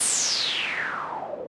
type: noise with low-pass filter sweep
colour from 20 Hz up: white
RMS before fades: -27 dBFS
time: 0-1.47 s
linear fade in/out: 10 ms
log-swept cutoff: 10000 to 460 Hz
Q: 6.4
effects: high-pass 150 Hz 12 dB/octave + resampled to 24000 Hz